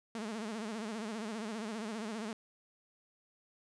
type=tone with vibrato; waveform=sawtooth; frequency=218.5 Hz; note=A3; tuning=12 cents flat; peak=-34 dBFS; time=0.15-2.33 s; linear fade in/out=2 ms; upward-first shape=sine; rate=15 Hz; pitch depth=110 cents each way; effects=resampled to 22050 Hz